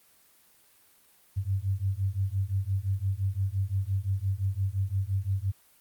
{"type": "beating tone pair", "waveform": "sine", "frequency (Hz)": [94.3, 100.1], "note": ["F#2", "G2"], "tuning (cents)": [33, 37], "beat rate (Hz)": 5.8, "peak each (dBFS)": -29, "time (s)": [1.36, 5.52], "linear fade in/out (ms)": 20, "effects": ["white hiss -61 dBFS RMS until 5.8 s", "Opus 32 kbps"]}